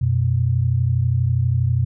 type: tone pair together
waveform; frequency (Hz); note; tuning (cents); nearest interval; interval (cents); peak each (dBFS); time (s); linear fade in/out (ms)
sine; 91.3 / 123.64; F#2 / B2; -23 / +2; perfect fourth; 525; -20 / -17; 0.01-1.85; 10
effects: none